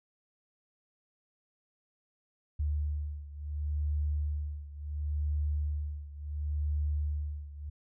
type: beating tone pair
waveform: sine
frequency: 74 / 74.71 Hz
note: D2 / D2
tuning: +14 / +30 cents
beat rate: 0.71 Hz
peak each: -32 / -35 dBFS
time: 2.59-7.7 s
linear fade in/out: 10 ms
effects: none

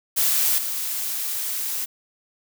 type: noise with level steps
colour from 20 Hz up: blue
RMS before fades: -20 / -27 dBFS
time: 0.16-1.86 s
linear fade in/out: 20 ms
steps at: 0.58 s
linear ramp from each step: 2 ms
effects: none

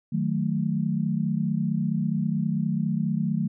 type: chord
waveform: sine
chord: D# diminished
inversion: none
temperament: equal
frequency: 155.56 / 185 / 220 Hz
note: D#3 / F#3 / A3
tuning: 0 / 0 / 0 cents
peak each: -27 / -27 / -27 dBFS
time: 0.12-3.48 s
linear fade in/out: 10 ms
effects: none

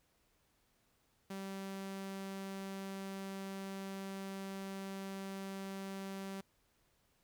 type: tone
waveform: sawtooth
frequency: 194.1 Hz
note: G3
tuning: 17 cents flat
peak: -38 dBFS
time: 1.3-6.41 s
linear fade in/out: 5 ms
effects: pink hiss -75 dBFS RMS until 7.23 s

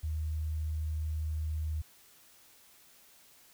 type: tone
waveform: sine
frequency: 77.78 Hz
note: D#2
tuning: in tune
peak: -31 dBFS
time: 0.03-1.82 s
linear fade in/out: 10 ms
effects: white hiss -60 dBFS RMS until 3.53 s

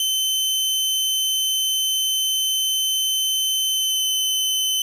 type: tone with pitch glide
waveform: sawtooth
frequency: 3069 to 3050 Hz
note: G7 to G7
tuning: -37 to -48 cents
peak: -16 dBFS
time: 0-4.82 s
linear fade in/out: 2 ms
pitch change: -11 cents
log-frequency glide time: 3.7-4.06 s
effects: none

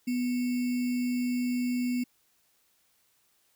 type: tone with sample-and-hold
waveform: sine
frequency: 246.9 Hz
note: B3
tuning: in tune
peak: -26 dBFS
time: 0.07-2.04 s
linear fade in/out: 10 ms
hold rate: 2450 Hz
effects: white hiss -69 dBFS RMS until 3.55 s

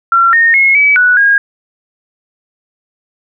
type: tone with pitch steps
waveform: sine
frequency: 1364 / 1841 / 2168 / 2286 / 1476 / 1631 Hz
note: F6 / A#6 / C#7 / D7 / F#6 / G#6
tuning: -41 / -22 / -39 / -47 / -5 / -32 cents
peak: -5 dBFS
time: 0.12-1.38 s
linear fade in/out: 2 ms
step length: 210 ms
effects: none

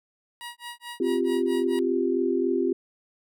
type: tone with tremolo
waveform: 15% pulse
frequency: 956 Hz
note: A#5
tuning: 43 cents sharp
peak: -28 dBFS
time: 0.41-1.79 s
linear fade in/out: 0 ms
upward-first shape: sine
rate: 4.6 Hz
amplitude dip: 100%
type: chord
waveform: sine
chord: C suspended fourth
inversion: none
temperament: just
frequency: 261.6 / 348.8 / 392.4 Hz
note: C4 / F4 / G4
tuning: 0 / -2 / +2 cents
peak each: -27 / -25 / -26 dBFS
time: 1-2.73 s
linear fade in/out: 5 ms
effects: none

